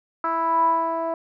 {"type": "tone with low-pass filter sweep", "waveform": "10% pulse", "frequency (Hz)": 329.6, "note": "E4", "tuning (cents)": 0, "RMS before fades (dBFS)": -22, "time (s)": [0.24, 1.14], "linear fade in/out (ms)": 2, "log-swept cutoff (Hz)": [1200, 780], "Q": 9.2, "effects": []}